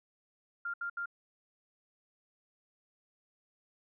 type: tone bursts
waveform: sine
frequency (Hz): 1396.9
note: F6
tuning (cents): 0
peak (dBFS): -34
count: 3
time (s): 0.65-1.058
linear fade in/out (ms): 5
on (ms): 88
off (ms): 72
effects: none